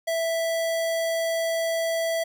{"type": "tone", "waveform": "square", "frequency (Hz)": 659.3, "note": "E5", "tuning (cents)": 0, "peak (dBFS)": -24, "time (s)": [0.07, 2.24], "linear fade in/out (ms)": 10, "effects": []}